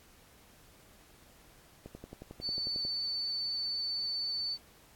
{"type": "click train", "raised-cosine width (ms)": 2, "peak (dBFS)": -31, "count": 12, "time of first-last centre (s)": [1.86, 2.851], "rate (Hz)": 11.1}
{"type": "tone", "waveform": "sine", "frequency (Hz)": 4508, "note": "C#8", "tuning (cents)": 28, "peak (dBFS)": -32, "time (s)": [2.41, 4.58], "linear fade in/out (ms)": 50}
{"effects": ["pink hiss -60 dBFS RMS until 4.95 s", "AAC 64 kbps"]}